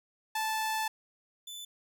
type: tone pair in turn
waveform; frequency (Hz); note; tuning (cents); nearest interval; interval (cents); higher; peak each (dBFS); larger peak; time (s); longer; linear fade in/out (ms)
sawtooth; 876 / 3504; A5 / A7; -8 / -8; 2 octaves; 2400; second; -26 / -38; first; 0.35-0.88 / 1.47-1.65; first; 5
effects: none